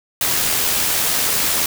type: noise with amplitude modulation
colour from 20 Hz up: white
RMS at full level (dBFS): -17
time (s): 0.21-1.66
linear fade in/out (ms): 2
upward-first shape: sine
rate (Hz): 79.8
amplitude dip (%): 30
effects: none